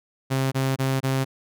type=tone bursts; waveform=sawtooth; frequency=133.4 Hz; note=C3; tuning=34 cents sharp; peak=-17 dBFS; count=4; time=0.3-1.249 s; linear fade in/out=20 ms; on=220 ms; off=23 ms; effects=none